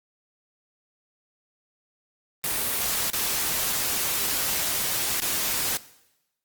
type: noise with dropouts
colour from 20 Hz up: white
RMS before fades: -26 dBFS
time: 2.44-5.77 s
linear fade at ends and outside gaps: 0 ms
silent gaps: 3.101-3.133 / 3.727-3.731 / 5.201-5.22 s
effects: noise-tail reverb RT60 0.9 s tail -18 dB re dry + Opus 32 kbps